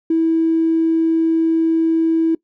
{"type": "tone with tanh clipping", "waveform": "triangle", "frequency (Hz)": 325.9, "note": "E4", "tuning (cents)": -20, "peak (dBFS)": -12, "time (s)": [0.1, 2.35], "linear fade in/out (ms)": 5, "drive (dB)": 2, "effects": ["noise-tail reverb RT60 0.1 s tail -21 dB re dry"]}